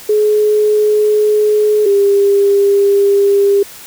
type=tone pair in turn; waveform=sine; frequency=422.9 / 400.6 Hz; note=G#4 / G4; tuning=+31 / +38 cents; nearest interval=minor second; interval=93 cents; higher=first; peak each=-8 / -7 dBFS; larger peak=second; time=0.09-1.86 / 1.86-3.63 s; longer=neither; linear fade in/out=5 ms; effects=white hiss -34 dBFS RMS until 3.86 s